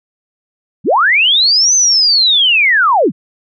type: linear two-way sweep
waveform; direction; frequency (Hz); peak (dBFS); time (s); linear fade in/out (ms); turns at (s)
sine; up then down; 118.6 to 6230 to 118.6; -7; 0.84-3.12; 50; 1.75
effects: none